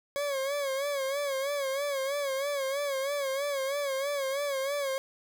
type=tone with vibrato; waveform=40% pulse; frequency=554.4 Hz; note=C#5; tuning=in tune; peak=-28 dBFS; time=0.16-4.98 s; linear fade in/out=0 ms; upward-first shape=sine; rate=3.1 Hz; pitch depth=79 cents each way; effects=none